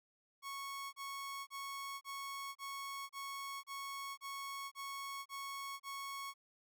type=tone bursts; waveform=sawtooth; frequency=1104 Hz; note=C#6; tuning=7 cents flat; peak=-39 dBFS; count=11; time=0.42-6.34 s; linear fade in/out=50 ms; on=510 ms; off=31 ms; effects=none